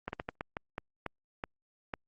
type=slowing click train; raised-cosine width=0.5 ms; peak=-20 dBFS; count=10; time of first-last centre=0.08-1.938 s; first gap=51 ms; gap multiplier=1.33; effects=Opus 24 kbps